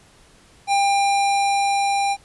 square tone with level ramp, 798 Hz, G5, 31 cents sharp, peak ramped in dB -16 to -19 dBFS, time 0.67-2.17 s, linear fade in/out 50 ms, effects pink hiss -52 dBFS RMS until 2.24 s + resampled to 24000 Hz

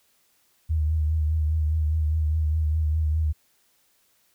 sine tone with vibrato, 77.78 Hz, D#2, in tune, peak -20 dBFS, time 0.69-3.33 s, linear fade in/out 20 ms, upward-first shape triangle, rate 4.9 Hz, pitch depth 54 cents each way, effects white hiss -65 dBFS RMS until 4.34 s

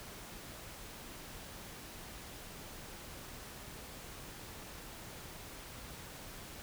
silence, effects pink hiss -49 dBFS RMS until 6.62 s

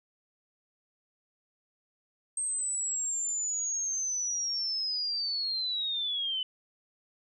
sine linear sweep, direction down, 8400 to 3000 Hz, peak -29 dBFS, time 2.37-6.43 s, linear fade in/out 2 ms, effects none

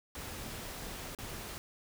pink noise with dropouts, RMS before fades -43 dBFS, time 0.15-1.58 s, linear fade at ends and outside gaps 0 ms, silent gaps 1.149-1.187 s, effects none

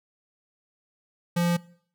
square tone, 173 Hz, F3, 16 cents flat, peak -22 dBFS, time 1.36-1.57 s, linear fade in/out 10 ms, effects noise-tail reverb RT60 0.6 s tail -22 dB re dry

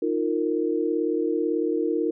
sine chord, Eb suspended second, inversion none, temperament equal with one note detuned, 311.1 / 349.2 / 460.3 Hz, Eb4 / F4 / Bb4, 0 / 0 / -22 cents, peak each -26 dBFS, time 0.02-2.11 s, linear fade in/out 5 ms, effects none

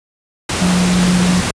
sine tone in noise, 180 Hz, F#3, 47 cents flat, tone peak -11 dBFS, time 0.61-1.41 s, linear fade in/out 5 ms, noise pink, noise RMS -18 dBFS, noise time 0.49-1.51 s, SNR +4 dB, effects high-pass 60 Hz 12 dB/octave + resampled to 22050 Hz

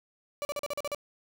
35% pulse tone bursts, 580 Hz, D5, 22 cents flat, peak -29 dBFS, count 8, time 0.42-0.947 s, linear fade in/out 0 ms, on 30 ms, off 41 ms, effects none

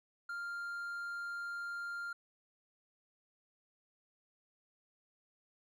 triangle tone, 1396.9 Hz, F6, in tune, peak -37 dBFS, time 0.29-2.13 s, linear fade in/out 5 ms, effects none

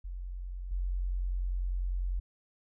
sine tone with level steps, 45.03 Hz, F#1, 46 cents flat, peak -36 / -29 dBFS, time 0.04-2.2 s, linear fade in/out 10 ms, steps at 0.71 s, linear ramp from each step 10 ms, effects none

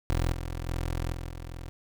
20% pulse tone with level steps, 42.37 Hz, E1, 48 cents sharp, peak -20 / -28 / -24 / -30 / -33 dBFS, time 0.1-1.69 s, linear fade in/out 0 ms, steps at 0.32 / 0.68 / 1.12 / 1.29 s, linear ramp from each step 10 ms, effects 10-bit

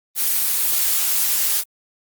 blue noise, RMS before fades -19 dBFS, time 0.15-1.64 s, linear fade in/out 50 ms, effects Opus 24 kbps

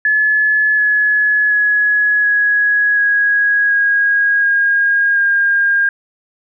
sine tone with pitch steps, 1714 / 1699.2 / 1684.6 / 1670 / 1655.6 / 1641.3 / 1627.2 / 1613.1 Hz, A6 / G#6 / G#6 / G#6 / G#6 / G#6 / G#6 / G6, -46 / +39 / +24 / +9 / -6 / -21 / -36 / +49 cents, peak -10 dBFS, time 0.05-5.89 s, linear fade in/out 2 ms, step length 730 ms, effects none

